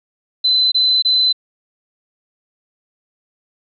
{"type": "tone bursts", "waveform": "sine", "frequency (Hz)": 4036, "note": "B7", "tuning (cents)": 37, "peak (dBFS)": -11, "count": 3, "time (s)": [0.44, 1.328], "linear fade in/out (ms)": 10, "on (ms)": 280, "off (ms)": 24, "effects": []}